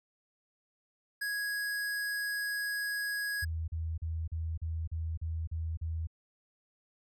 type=tone; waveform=square; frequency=1661.2 Hz; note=G#6; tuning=in tune; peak=-33 dBFS; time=1.21-3.45 s; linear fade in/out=10 ms
type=tone bursts; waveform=sine; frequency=81.1 Hz; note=E2; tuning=28 cents flat; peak=-32 dBFS; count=9; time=3.42-6.072 s; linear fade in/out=10 ms; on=260 ms; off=39 ms
effects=none